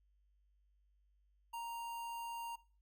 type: tone with notch filter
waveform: square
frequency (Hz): 932.3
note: A#5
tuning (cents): 0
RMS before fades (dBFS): -44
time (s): 1.53-2.56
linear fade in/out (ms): 10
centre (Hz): 5300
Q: 1.4
effects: noise-tail reverb RT60 0.4 s tail -20 dB re dry + added 50 Hz sine -70 dBFS peak until 2.81 s